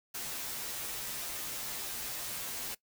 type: noise with comb filter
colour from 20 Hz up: white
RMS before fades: -39 dBFS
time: 0.14-2.75 s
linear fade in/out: 10 ms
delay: 11 ms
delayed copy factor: -0.95
effects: noise-tail reverb RT60 0.1 s tail -20 dB re dry